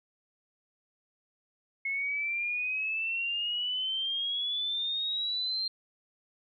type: exponential sweep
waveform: sine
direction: up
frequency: 2173 to 4186 Hz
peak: -29 dBFS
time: 1.85-5.68 s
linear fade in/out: 5 ms
effects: none